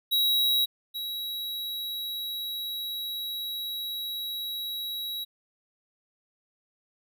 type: tone pair in turn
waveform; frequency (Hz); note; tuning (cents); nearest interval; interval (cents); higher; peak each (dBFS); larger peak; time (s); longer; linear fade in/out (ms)
square; 3857 / 3872; B7 / B7; -42 / -35; unison; 7; second; -22 / -32; first; 0.11-0.66 / 0.94-5.25; second; 20
effects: none